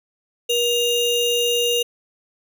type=ring-modulated tone; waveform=square; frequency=1648 Hz; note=G#6; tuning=14 cents flat; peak=-15 dBFS; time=0.49-1.83 s; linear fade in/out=10 ms; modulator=1170 Hz; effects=none